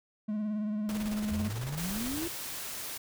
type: tone with vibrato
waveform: triangle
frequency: 211.5 Hz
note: G#3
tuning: 32 cents sharp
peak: -28 dBFS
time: 0.28-1.49 s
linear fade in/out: 10 ms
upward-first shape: triangle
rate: 18 Hz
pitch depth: 45 cents each way
type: noise with tremolo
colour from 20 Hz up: pink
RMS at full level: -40 dBFS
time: 0.89-2.28 s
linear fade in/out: 0 ms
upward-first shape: square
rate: 18 Hz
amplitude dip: 45%
type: exponential sweep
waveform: sine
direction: up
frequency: 75.6 to 352.6 Hz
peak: -33 dBFS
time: 1.31-2.28 s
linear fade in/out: 5 ms
type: noise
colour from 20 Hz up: white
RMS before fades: -39 dBFS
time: 1.77-2.98 s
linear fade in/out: 10 ms
effects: none